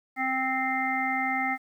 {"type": "harmonic tone", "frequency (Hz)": 261.6, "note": "C4", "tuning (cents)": 0, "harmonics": [1, 3, 5, 7, 8], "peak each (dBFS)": [-33, -29, -35, -35, -29], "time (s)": [0.16, 1.58], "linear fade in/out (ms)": 50, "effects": ["10-bit"]}